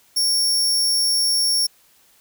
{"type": "tone", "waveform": "sawtooth", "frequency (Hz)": 5490, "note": "F8", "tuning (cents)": -31, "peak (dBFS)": -14, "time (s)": [0.16, 1.67], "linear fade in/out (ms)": 10, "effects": ["white hiss -56 dBFS RMS until 2.2 s"]}